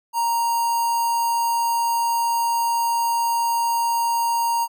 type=tone with notch filter; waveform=square; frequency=932.3 Hz; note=A#5; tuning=in tune; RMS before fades=-21 dBFS; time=0.13-4.68 s; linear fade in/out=50 ms; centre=3200 Hz; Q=1.2; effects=none